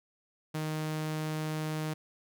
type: tone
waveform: sawtooth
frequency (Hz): 155.4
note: D#3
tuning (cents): -2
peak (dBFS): -28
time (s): 0.54-1.94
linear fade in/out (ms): 10
effects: none